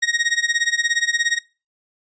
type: tone with tremolo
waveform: sawtooth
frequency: 1876 Hz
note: A#6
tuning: 11 cents sharp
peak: -11 dBFS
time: 0.02-1.39 s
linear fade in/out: 10 ms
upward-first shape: sine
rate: 17 Hz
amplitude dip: 90%
effects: noise-tail reverb RT60 0.3 s tail -22 dB re dry + resampled to 16000 Hz